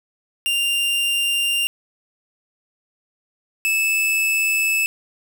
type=tone pair in turn; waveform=45% pulse; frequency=2791 / 2618 Hz; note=F7 / E7; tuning=-2 / -13 cents; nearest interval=minor second; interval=111 cents; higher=first; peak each=-18 / -17 dBFS; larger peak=second; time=0.46-1.67 / 3.65-4.86 s; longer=neither; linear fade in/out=0 ms; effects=none

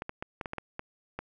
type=clicks; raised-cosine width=0.5 ms; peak=-20 dBFS; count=9; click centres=0.021 / 0.094 / 0.225 / 0.412 / 0.458 / 0.534 / 0.583 / 0.794 / 1.19 s; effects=none

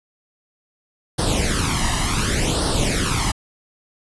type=noise with flanger; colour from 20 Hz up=pink; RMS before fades=-20 dBFS; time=1.18-3.32 s; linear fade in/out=10 ms; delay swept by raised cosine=0.21 to 1.04 ms; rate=0.68 Hz; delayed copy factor=+0.75; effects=resampled to 24000 Hz

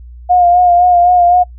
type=tone with vibrato; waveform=sine; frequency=710 Hz; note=F5; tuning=28 cents sharp; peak=-5 dBFS; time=0.29-1.44 s; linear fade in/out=20 ms; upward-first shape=sine; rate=3.9 Hz; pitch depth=33 cents each way; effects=noise-tail reverb RT60 0.1 s tail -25 dB re dry + added 60 Hz sine -30 dBFS peak until 1.58 s

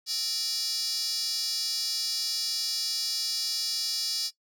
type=tone with high-pass filter; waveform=square; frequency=261.6 Hz; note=C4; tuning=in tune; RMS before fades=-30 dBFS; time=0.06-4.31 s; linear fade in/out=50 ms; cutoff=4800 Hz; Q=7.1; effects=noise-tail reverb RT60 0.1 s tail -18 dB re dry

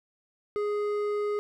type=tone with hard clipping; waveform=sine; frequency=415.3 Hz; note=G#4; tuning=in tune; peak=-28 dBFS; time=0.56-1.39 s; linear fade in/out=0 ms; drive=8 dB; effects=none

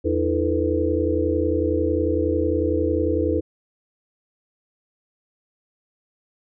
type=tone cluster; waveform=sine; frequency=83.2 / 305.1 / 336.1 / 439.2 / 497.3 Hz; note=E2 / D#4 / E4 / A4 / B4; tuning=+17 / -34 / +34 / -3 / +12 cents; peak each=-25 dBFS; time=0.04-3.41 s; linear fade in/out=20 ms; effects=none

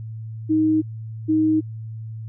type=tone pair in turn; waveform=sine; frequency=313.1 / 313.1 Hz; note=D#4 / D#4; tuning=+11 / +11 cents; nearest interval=unison; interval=0 cents; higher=neither; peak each=-15 dBFS; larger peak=neither; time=0.49-0.82 / 1.28-1.61 s; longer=neither; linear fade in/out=20 ms; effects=added 111 Hz sine -30 dBFS peak until 2.28 s

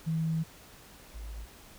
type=tone pair in turn; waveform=sine; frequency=161.2 / 53.79 Hz; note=E3 / A1; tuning=-38 / -39 cents; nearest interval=octave + perfect fifth; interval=1901 cents; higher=first; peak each=-27 / -38 dBFS; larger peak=first; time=0.06-0.44 / 1.14-1.46 s; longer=first; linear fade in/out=20 ms; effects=pink hiss -53 dBFS RMS until 1.78 s

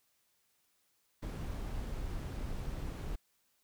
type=noise; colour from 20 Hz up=brown; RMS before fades=-39 dBFS; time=1.22-3.16 s; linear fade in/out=10 ms; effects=white hiss -75 dBFS RMS until 3.63 s

